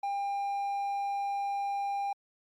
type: tone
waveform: triangle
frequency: 800 Hz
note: G5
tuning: 35 cents sharp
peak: -28 dBFS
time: 0.03-2.13 s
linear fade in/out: 5 ms
effects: Opus 48 kbps

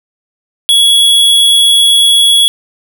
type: tone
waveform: square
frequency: 3358 Hz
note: G#7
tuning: 18 cents sharp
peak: -5 dBFS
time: 0.69-2.48 s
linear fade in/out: 0 ms
effects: none

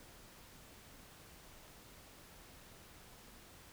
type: silence
effects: pink hiss -58 dBFS RMS until 3.72 s

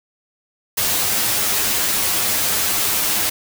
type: noise with comb filter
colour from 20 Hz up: white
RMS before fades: -19 dBFS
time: 0.77-3.3 s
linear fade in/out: 10 ms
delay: 9.7 ms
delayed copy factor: +0.8
effects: none

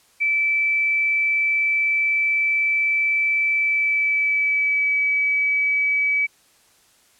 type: tone with pitch glide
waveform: sine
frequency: 2318 to 2286 Hz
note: D7 to D7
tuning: -23 to -47 cents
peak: -17 dBFS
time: 0.2-6.27 s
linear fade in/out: 20 ms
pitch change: -24 cents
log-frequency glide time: 3.54-4.97 s
effects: white hiss -57 dBFS RMS until 7.19 s + low-pass 11000 Hz 12 dB/octave

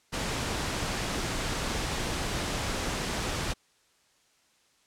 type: noise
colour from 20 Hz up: pink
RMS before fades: -31 dBFS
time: 0.12-3.54 s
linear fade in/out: 20 ms
effects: white hiss -66 dBFS RMS until 4.86 s + low-pass 8000 Hz 12 dB/octave

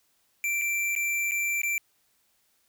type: tone with dropouts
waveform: square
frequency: 2349 Hz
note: D7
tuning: in tune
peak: -26 dBFS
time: 0.44-1.78 s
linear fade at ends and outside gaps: 1 ms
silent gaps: 0.614-0.618 / 0.952-0.962 / 1.311-1.318 / 1.617-1.633 s
effects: white hiss -69 dBFS RMS until 2.68 s

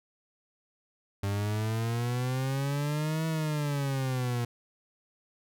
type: exponential two-way sweep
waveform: 40% pulse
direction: up then down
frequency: 98.6 to 161.9 to 118.4 Hz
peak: -27 dBFS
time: 1.23-4.45 s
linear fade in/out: 5 ms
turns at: 3.27 s
effects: none

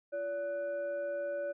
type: tone with frequency modulation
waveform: sine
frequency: 573 Hz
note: D5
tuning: 43 cents flat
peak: -33 dBFS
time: 0.12-1.53 s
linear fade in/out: 20 ms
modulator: 917 Hz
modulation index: 0.42
effects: none

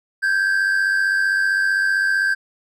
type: tone pair together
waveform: triangle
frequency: 1568 / 1663.5 Hz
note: G6 / G#6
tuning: 0 / +2 cents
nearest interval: minor second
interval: 102 cents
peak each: -15 / -22 dBFS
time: 0.22-2.35 s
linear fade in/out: 20 ms
effects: none

